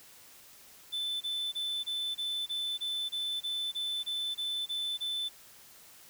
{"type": "tone bursts", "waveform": "triangle", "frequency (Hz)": 3520, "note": "A7", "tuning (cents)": 0, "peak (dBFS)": -30, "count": 14, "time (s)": [0.92, 5.292], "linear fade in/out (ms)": 20, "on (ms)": 290, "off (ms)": 24, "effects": ["white hiss -55 dBFS RMS until 6.09 s"]}